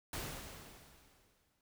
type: noise with exponential decay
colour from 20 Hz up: pink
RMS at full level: -40 dBFS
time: 0.13-1.61 s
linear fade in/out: 2 ms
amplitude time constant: 320 ms
effects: none